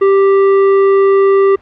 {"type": "tone with tanh clipping", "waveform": "sine", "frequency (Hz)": 392, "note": "G4", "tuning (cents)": 0, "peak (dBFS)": -8, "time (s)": [0.01, 1.56], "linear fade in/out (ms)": 10, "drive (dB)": 13, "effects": ["pink hiss -46 dBFS RMS until 1.61 s", "low-pass 2000 Hz 12 dB/octave"]}